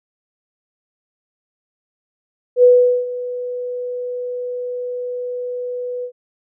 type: tone with ADSR envelope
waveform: sine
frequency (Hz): 493.9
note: B4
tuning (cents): 0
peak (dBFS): -5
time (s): 2.56-6.12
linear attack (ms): 73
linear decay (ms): 420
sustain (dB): -17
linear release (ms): 81
effects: none